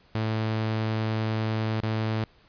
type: tone with dropouts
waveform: sawtooth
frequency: 110 Hz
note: A2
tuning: in tune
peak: -21 dBFS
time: 0.15-2.24 s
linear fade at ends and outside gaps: 0 ms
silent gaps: 1.804-1.832 s
effects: pink hiss -59 dBFS RMS until 2.48 s + resampled to 11025 Hz